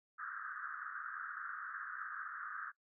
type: band-pass noise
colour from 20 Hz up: pink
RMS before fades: -45 dBFS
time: 0.18-2.72 s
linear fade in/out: 20 ms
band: 1200 to 1700 Hz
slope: 96 dB/octave
effects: noise-tail reverb RT60 0.1 s tail -19 dB re dry